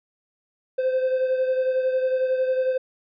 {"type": "beating tone pair", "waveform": "triangle", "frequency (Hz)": [516, 527], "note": ["C5", "C5"], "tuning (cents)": [-24, 12], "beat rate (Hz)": 11, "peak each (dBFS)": [-18, -26], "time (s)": [0.78, 2.78], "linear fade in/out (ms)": 10, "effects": ["tanh soft clip ceiling -12 dBFS", "resampled to 11025 Hz"]}